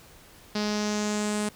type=tone with low-pass filter sweep; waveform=sawtooth; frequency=209.7 Hz; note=G#3; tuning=17 cents sharp; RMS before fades=-28 dBFS; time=0.55-1.49 s; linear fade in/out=5 ms; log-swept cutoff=4900 to 9000 Hz; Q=3.6; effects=pink hiss -52 dBFS RMS until 1.55 s